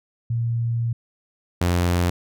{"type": "tone pair in turn", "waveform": ["sine", "sawtooth"], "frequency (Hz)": [116.7, 87.83], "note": ["A#2", "F2"], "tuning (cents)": [2, 10], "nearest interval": "perfect fourth", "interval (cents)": 492, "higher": "first", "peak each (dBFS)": [-20, -14], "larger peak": "second", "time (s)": [[0.3, 0.93], [1.61, 2.1]], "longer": "first", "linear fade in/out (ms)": 5, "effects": []}